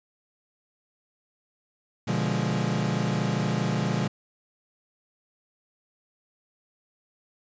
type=chord; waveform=40% pulse; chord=B diminished seventh; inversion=none; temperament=equal with one note detuned; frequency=122.33 / 146.83 / 174.61 / 207.7 Hz; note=B2 / D3 / F3 / Ab3; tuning=-16 / 0 / 0 / 0 cents; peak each=-29 dBFS; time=2.07-4.08 s; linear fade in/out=10 ms; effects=resampled to 16000 Hz